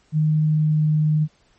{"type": "tone with pitch glide", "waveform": "sine", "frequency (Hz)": [154.3, 153.41], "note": ["D#3", "D#3"], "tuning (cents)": [-14, -24], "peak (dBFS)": -15, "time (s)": [0.12, 1.28], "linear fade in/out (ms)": 50, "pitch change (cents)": -10, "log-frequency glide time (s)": [0.46, 0.84], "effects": ["pink hiss -60 dBFS RMS until 1.58 s", "MP3 32 kbps"]}